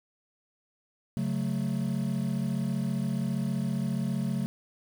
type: chord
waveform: triangle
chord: F# minor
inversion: second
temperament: equal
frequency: 138.59 / 185 / 220 Hz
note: C#3 / F#3 / A3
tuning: 0 / 0 / 0 cents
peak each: -29 dBFS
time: 1.17-4.46 s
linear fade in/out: 0 ms
effects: tanh soft clip ceiling -18 dBFS + 8-bit